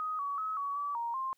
sine tone with pitch steps, 1254 / 1131 / 1282 / 1128 / 1150 / 936 / 1056 Hz, D#6 / C#6 / E6 / C#6 / D6 / A#5 / C6, +13 / +34 / -49 / +30 / -37 / +7 / +16 cents, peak -32 dBFS, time 0-1.33 s, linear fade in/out 0 ms, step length 190 ms, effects white hiss -75 dBFS RMS until 1.37 s

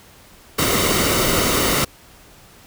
pink noise with comb filter, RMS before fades -18 dBFS, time 0.58-1.85 s, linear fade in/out 10 ms, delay 1.2 ms, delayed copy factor -0.55, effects pink hiss -47 dBFS RMS until 2.66 s

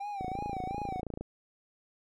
triangle tone with vibrato, 784 Hz, G5, in tune, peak -33 dBFS, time 0-1.01 s, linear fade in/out 10 ms, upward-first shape sine, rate 2.8 Hz, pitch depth 100 cents each way
click train, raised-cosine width 2 ms, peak -24 dBFS, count 29, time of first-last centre 0.21-1.21 s, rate 28 Hz
effects none

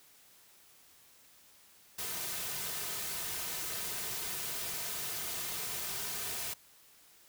white noise with comb filter, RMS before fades -38 dBFS, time 1.98-6.54 s, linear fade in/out 10 ms, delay 3.6 ms, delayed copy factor -0.5, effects white hiss -61 dBFS RMS until 7.28 s

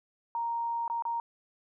sine tone with dropouts, 932.3 Hz, A#5, in tune, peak -29 dBFS, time 0.35-1.2 s, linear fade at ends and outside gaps 1 ms, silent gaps 0.879-0.899 / 1.023-1.052 s, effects none

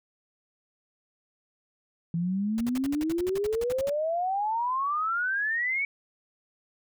sine exponential sweep, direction up, 164.81 to 2271 Hz, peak -25 dBFS, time 2.14-5.85 s, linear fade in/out 2 ms
pink noise bursts, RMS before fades -39 dBFS, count 16, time 2.58-3.896 s, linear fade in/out 0 ms, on 26 ms, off 60 ms
effects none

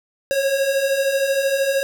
square beating tone pair, 536 / 549 Hz, C5 / C#5, +42 / -17 cents, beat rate 13 Hz, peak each -25 / -19 dBFS, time 0.31-1.83 s, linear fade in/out 0 ms, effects none

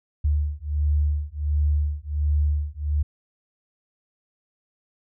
sine beating tone pair, 73.42 / 74.82 Hz, D2 / D2, 0 / +33 cents, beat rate 1.4 Hz, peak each -23 dBFS, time 0.24-3.03 s, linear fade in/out 10 ms, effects none

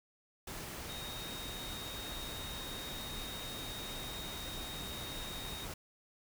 sine tone in noise, 3729 Hz, A#7, in tune, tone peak -45 dBFS, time 0.89-5.65 s, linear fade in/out 5 ms, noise pink, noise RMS -44 dBFS, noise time 0.47-5.74 s, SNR -4 dB, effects none

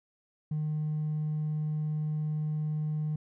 sine tone with hard clipping, 152.9 Hz, D#3, 30 cents flat, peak -29 dBFS, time 0.51-3.16 s, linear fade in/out 5 ms, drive 1 dB, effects none

